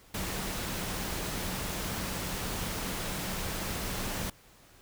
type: tone in noise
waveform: sine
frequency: 186.3 Hz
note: F#3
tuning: 12 cents sharp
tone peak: -43 dBFS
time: 0.14-4.3 s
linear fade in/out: 5 ms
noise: pink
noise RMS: -35 dBFS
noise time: 0.14-4.3 s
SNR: -11 dB
effects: pink hiss -58 dBFS RMS until 4.81 s